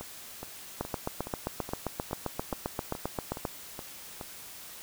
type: two click trains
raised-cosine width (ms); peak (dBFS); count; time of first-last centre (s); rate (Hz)
1; -24 / -16; 11 / 21; 0.01-4.212 / 0.81-3.452; 2.38 / 7.57
effects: white hiss -46 dBFS RMS until 4.82 s